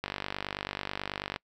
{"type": "click train", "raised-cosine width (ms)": 0.3, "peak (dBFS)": -16, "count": 66, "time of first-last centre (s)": [0.04, 1.361], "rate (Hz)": 49.2, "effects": ["noise-tail reverb RT60 0.1 s tail -26 dB re dry"]}